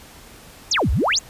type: exponential two-way sweep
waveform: sine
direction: down then up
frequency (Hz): 7600 to 51.91 to 7600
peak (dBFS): -16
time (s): 0.71-1.19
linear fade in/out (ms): 5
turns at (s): 0.91
effects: pink hiss -44 dBFS RMS until 1.29 s + resampled to 32000 Hz